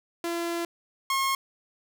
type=tone pair in turn; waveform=sawtooth; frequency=340 / 1079.4 Hz; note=F4 / C#6; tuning=-46 / -46 cents; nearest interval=octave + minor sixth; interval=2000 cents; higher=second; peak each=-24 / -20 dBFS; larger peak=second; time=0.24-0.65 / 1.1-1.35 s; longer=first; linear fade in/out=2 ms; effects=none